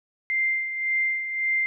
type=tone with tremolo; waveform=sine; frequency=2093 Hz; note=C7; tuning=in tune; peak=-20 dBFS; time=0.3-1.66 s; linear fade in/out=0 ms; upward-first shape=sine; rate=1.8 Hz; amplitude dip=60%; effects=none